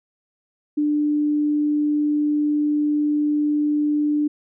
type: tone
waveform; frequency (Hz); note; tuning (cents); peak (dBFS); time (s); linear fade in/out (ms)
sine; 297; D4; +20; -17; 0.77-4.28; 10
effects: none